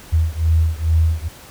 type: beating tone pair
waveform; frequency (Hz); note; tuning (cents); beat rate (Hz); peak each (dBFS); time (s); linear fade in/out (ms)
sine; 79.8 / 82.1; D#2 / E2; +44 / -6; 2.3; -16 / -17; 0.12-1.29; 20
effects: pink hiss -41 dBFS RMS until 1.5 s